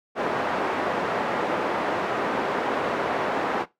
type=band-pass noise; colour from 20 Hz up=pink; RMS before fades=-26 dBFS; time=0.15-3.66 s; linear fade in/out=50 ms; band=360 to 1400 Hz; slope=12 dB/octave; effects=noise-tail reverb RT60 0.2 s tail -19 dB re dry